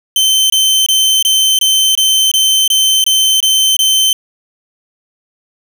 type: tone bursts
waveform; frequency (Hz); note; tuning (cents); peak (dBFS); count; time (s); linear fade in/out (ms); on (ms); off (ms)
sawtooth; 3089; G7; -26; -5; 11; 0.16-4.13; 2; 340; 23
effects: none